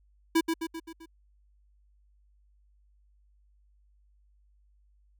square tone with echo, 327.7 Hz, E4, 10 cents flat, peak -21 dBFS, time 0.35-0.41 s, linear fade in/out 10 ms, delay 130 ms, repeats 5, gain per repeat -5 dB, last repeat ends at 1.06 s, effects added 50 Hz sine -61 dBFS peak until 5.19 s

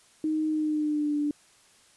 sine tone with pitch glide, 311.1 to 293.8 Hz, D#4 to D4, 0 to +1 cents, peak -24 dBFS, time 0.24-1.31 s, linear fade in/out 2 ms, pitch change -99 cents, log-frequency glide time 0.48-1.17 s, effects white hiss -59 dBFS RMS until 1.96 s + resampled to 24000 Hz

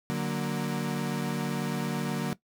35% pulse chord, D augmented, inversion none, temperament equal, 146.83 / 185 / 233.1 Hz, D3 / F#3 / A#3, 0 / 0 / 0 cents, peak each -31 dBFS, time 0.1-2.33 s, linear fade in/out 0 ms, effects noise-tail reverb RT60 0.1 s tail -17 dB re dry

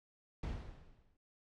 brown noise with exponential decay, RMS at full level -36 dBFS, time 0.43-1.17 s, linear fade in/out 5 ms, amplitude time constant 160 ms, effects low-pass 5000 Hz 12 dB/octave + AAC 48 kbps

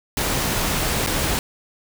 pink noise with dropouts, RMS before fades -22 dBFS, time 0.17-1.39 s, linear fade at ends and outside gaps 1 ms, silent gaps 1.064-1.071 s, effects none

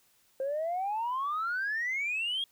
sine exponential sweep, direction up, 523.3 to 3305 Hz, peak -28 dBFS, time 0.4-2.44 s, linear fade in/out 2 ms, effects tanh soft clip ceiling -26 dBFS + white hiss -67 dBFS RMS until 2.51 s

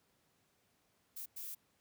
violet noise bursts at uneven times, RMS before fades -45 dBFS, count 2, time 1.16-1.26 / 1.36-1.55 s, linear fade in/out 10 ms, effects pink hiss -75 dBFS RMS until 1.8 s + high-pass 80 Hz 12 dB/octave

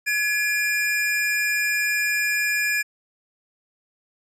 square tone pair together, 1692.4 / 2398 Hz, G#6 / D7, +32 / +36 cents, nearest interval tritone, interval 604 cents, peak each -24 dBFS, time 0.06-2.83 s, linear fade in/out 20 ms, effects resampled to 32000 Hz

